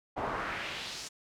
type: noise with band-pass filter sweep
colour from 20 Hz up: brown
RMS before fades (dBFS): -37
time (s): 0.16-1.09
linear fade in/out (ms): 20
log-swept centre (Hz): 780 to 6700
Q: 1.7
effects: none